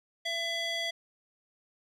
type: tone with band-pass filter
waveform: square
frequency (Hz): 670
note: E5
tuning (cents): +28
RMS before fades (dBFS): -33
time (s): 0.25-0.91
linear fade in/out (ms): 10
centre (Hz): 3100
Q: 1.9
effects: none